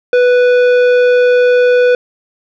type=tone with tanh clipping; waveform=triangle; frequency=493.9 Hz; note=B4; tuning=in tune; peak=-8 dBFS; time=0.13-1.95 s; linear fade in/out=2 ms; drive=16 dB; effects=none

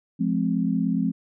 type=chord; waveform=sine; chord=F minor; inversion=none; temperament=equal with one note detuned; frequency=174.61 / 211.5 / 261.6 Hz; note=F3 / Ab3 / C4; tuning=0 / +32 / 0 cents; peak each=-25 / -25 / -25 dBFS; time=0.19-1.12 s; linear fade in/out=20 ms; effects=none

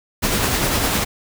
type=noise with tremolo; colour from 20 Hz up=pink; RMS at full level=-18 dBFS; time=0.22-1.05 s; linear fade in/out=20 ms; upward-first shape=sine; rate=9.9 Hz; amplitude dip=30%; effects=none

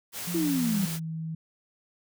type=noise; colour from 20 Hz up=white; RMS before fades=-36 dBFS; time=0.12-1 s; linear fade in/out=50 ms
type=tone with pitch glide; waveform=sine; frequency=174.61 to 161.05 Hz; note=F3 to E3; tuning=0 to -40 cents; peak=-31 dBFS; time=0.27-1.35 s; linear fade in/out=5 ms; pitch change=-140 cents; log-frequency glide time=0.4-1.04 s
type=exponential sweep; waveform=sine; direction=down; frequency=343.7 to 185 Hz; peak=-24 dBFS; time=0.34-0.86 s; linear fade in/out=10 ms
effects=none

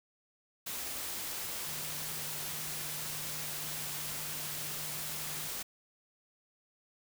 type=tone in noise; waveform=sine; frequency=152.2 Hz; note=D#3; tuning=38 cents flat; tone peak=-50 dBFS; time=1.66-5.48 s; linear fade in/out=10 ms; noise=white; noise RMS=-39 dBFS; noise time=0.66-5.63 s; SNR=-14 dB; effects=none

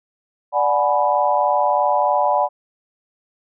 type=chord; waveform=sine; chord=G# half-diminished seventh; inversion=second; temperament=equal with one note detuned; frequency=587.3 / 740 / 843.2 / 987.8 Hz; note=D5 / F#5 / G#5 / B5; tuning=0 / 0 / +26 / 0 cents; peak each=-20 dBFS; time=0.52-2.49 s; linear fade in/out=50 ms; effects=none

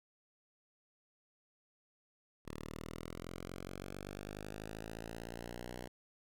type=linear sweep; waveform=5% pulse; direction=up; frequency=37.48 to 61.9 Hz; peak=-33 dBFS; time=2.45-5.88 s; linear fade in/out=10 ms; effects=none

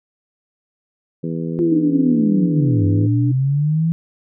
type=harmonic tone; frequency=82.41 Hz; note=E2; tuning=in tune; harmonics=2 / 3 / 4 / 5 / 6; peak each=-23 / -27 / -29 / -31 / -33 dBFS; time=1.23-3.07 s; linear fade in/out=10 ms
type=linear two-way sweep; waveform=sine; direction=down then up; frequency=349.2 to 97 to 167.2 Hz; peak=-14 dBFS; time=1.59-3.92 s; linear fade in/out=0 ms; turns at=2.85 s
type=tone with vibrato; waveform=sine; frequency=293.7 Hz; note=D4; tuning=in tune; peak=-19 dBFS; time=1.71-3.32 s; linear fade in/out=10 ms; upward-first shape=triangle; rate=2.5 Hz; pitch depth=10 cents each way
effects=none

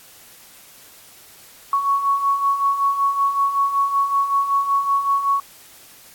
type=beating tone pair; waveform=sine; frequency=1108.7 / 1114 Hz; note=C#6 / C#6; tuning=0 / +8 cents; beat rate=5.3 Hz; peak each=-24 / -17 dBFS; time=1.73-5.4 s; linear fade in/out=2 ms; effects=white hiss -46 dBFS RMS until 6.14 s + AAC 64 kbps

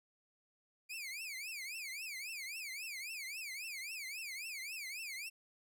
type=tone with vibrato; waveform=sawtooth; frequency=2349 Hz; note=D7; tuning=in tune; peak=-39 dBFS; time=0.89-5.3 s; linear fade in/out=20 ms; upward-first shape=triangle; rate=3.7 Hz; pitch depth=270 cents each way; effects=none

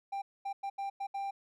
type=tone bursts at uneven times; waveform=triangle; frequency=791 Hz; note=G5; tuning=15 cents sharp; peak=-32 dBFS; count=6; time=0.12-0.22 / 0.45-0.53 / 0.63-0.7 / 0.78-0.9 / 1-1.07 / 1.14-1.31 s; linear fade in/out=10 ms; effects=none

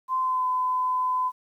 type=tone with pitch glide; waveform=sine; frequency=1034 to 1013.3 Hz; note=C6 to B5; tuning=-21 to +44 cents; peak=-22 dBFS; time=0.08-1.32 s; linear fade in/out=50 ms; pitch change=-35 cents; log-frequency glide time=0.2-0.46 s; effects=10-bit

